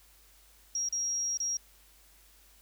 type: tone with dropouts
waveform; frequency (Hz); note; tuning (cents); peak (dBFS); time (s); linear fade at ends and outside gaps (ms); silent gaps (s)
sine; 5640; F8; +16; -29; 0.75-1.57; 2; 0.888-0.925 / 1.373-1.401
effects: added 50 Hz sine -62 dBFS peak until 2.61 s + white hiss -61 dBFS RMS until 2.61 s